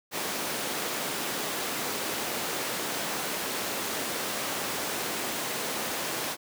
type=high-pass noise; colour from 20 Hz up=pink; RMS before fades=-32 dBFS; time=0.11-6.37 s; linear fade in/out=50 ms; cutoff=270 Hz; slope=12 dB/octave; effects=none